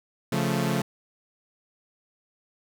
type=chord; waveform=sawtooth; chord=Db augmented; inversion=none; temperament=equal; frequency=138.59 / 174.61 / 220 Hz; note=Db3 / F3 / A3; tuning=0 / 0 / 0 cents; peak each=-24 dBFS; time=0.32-0.82 s; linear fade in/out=5 ms; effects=none